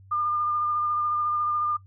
sine tone with vibrato, 1206 Hz, D6, 46 cents sharp, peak -23 dBFS, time 0.11-1.77 s, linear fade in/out 10 ms, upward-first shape sine, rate 14 Hz, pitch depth 14 cents each way, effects noise-tail reverb RT60 0.1 s tail -18 dB re dry + added 96 Hz sine -48 dBFS peak until 1.86 s

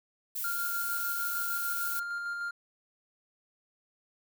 violet noise, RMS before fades -35 dBFS, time 0.35-2 s, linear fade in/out 10 ms
triangle tone with tremolo, 1400 Hz, F6, 4 cents sharp, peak -30 dBFS, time 0.44-2.51 s, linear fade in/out 5 ms, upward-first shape square, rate 6.6 Hz, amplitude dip 25%
effects none

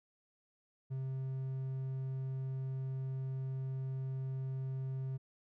triangle tone, 132.4 Hz, C3, 21 cents sharp, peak -34 dBFS, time 0.9-5.18 s, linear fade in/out 20 ms, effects none

